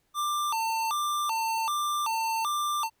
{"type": "tone with vibrato", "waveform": "square", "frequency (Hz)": 1032, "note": "C6", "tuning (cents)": -24, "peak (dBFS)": -27, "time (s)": [0.14, 2.9], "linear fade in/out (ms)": 50, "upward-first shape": "square", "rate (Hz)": 1.3, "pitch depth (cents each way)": 240, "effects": ["pink hiss -72 dBFS RMS until 3 s"]}